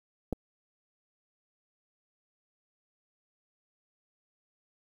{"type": "clicks", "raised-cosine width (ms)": 2, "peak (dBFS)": [-17, -28], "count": 2, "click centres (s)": [0.327, 0.331], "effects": ["9-bit"]}